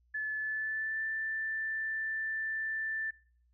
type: tone with pitch glide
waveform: sine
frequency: 1729 to 1769.4 Hz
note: A6 to A6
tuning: -31 to +9 cents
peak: -32 dBFS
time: 0.14-3.11 s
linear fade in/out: 10 ms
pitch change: +40 cents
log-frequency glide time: 0.36-1.04 s
effects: noise-tail reverb RT60 0.5 s tail -23 dB re dry + added 60 Hz sine -66 dBFS peak until 3.53 s